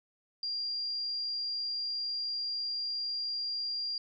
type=tone; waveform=sine; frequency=4779 Hz; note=D8; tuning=29 cents sharp; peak=-32 dBFS; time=0.43-3.98 s; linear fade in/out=2 ms; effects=none